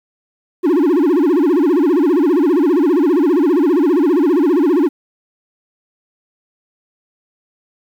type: tone with vibrato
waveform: triangle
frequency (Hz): 320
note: D#4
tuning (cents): +49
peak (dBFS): -8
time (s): 0.63-4.89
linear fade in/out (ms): 20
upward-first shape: sine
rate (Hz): 15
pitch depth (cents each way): 270
effects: 8-bit